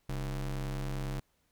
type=ring-modulated tone; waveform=square; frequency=83.8 Hz; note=E2; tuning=29 cents sharp; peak=-31 dBFS; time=0.09-1.2 s; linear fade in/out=5 ms; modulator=48.8 Hz; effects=pink hiss -74 dBFS RMS until 1.51 s